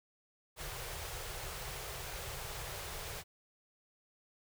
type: band-stop noise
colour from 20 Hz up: pink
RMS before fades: -43 dBFS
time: 0.56-3.24 s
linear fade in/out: 50 ms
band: 160 to 370 Hz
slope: 48 dB/octave
effects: none